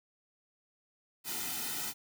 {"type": "noise with comb filter", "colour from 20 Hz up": "white", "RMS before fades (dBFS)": -37, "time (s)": [1.24, 1.94], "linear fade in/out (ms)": 50, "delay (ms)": 1.8, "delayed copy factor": -0.9, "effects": []}